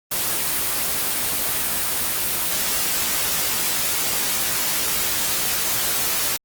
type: noise with comb filter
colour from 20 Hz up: white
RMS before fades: -22 dBFS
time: 0.11-6.37 s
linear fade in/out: 10 ms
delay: 17 ms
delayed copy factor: +0.65
effects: Opus 24 kbps